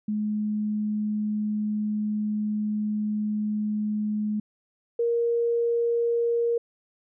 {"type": "tone pair in turn", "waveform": "sine", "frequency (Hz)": [211.4, 469.1], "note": ["G#3", "A#4"], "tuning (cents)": [31, 11], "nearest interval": "octave + major second", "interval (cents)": 1380, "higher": "second", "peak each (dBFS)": [-24, -21], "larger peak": "second", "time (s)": [[0.08, 4.4], [4.99, 6.58]], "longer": "first", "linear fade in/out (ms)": 5, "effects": []}